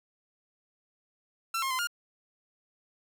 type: tone with pitch steps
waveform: sawtooth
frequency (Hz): 1347 / 1070 / 1031 / 1416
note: E6 / C6 / C6 / F6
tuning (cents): +37 / +38 / -26 / +23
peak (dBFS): -25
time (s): 1.54-1.872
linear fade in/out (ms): 5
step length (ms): 83
effects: none